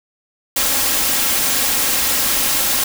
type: noise with comb filter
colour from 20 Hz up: white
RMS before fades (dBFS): -17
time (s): 0.56-2.84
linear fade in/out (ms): 5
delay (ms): 3.7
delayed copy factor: +0.5
effects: none